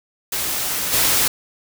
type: noise with level steps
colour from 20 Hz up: white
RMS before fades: -23 / -17 dBFS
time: 0.32-1.28 s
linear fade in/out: 5 ms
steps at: 0.92 s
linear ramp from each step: 20 ms
effects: none